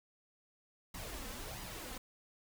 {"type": "noise with flanger", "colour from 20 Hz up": "pink", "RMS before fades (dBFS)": -45, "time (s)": [0.94, 1.98], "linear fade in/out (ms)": 5, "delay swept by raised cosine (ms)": [1, 3.9], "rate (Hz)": 1.5, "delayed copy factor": 0.6, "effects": []}